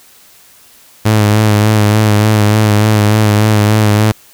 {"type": "tone with vibrato", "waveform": "sawtooth", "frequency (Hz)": 106.3, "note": "G#2", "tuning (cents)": 41, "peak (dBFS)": -3, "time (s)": [1.05, 4.12], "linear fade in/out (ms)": 10, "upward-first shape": "sine", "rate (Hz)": 3.4, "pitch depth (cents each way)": 39, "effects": ["white hiss -43 dBFS RMS until 4.33 s"]}